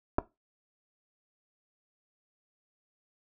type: clicks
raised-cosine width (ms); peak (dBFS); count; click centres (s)
1; -13 / -12; 2; 0.184 / 0.187
effects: noise-tail reverb RT60 0.2 s tail -17 dB re dry